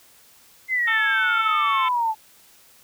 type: exponential sweep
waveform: sine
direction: down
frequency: 2093 to 860 Hz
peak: -19 dBFS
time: 0.68-2.15 s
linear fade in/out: 50 ms
type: harmonic tone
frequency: 441.9 Hz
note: A4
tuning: 7 cents sharp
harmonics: 2 / 3 / 4 / 5 / 6 / 7 / 8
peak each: -32 / -27 / -38 / -27 / -36 / -34 / -34 dBFS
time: 0.87-1.89 s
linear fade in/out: 10 ms
effects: white hiss -53 dBFS RMS until 2.83 s